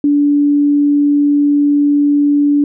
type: tone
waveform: sine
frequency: 289.3 Hz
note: D4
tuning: 26 cents flat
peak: -8 dBFS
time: 0.04-2.64 s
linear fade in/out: 2 ms
effects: none